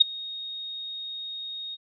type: tone with ADSR envelope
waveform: sine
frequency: 3729 Hz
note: A#7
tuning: in tune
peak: -9 dBFS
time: 0-1.77 s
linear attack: 13 ms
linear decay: 12 ms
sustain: -24 dB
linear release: 34 ms
effects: none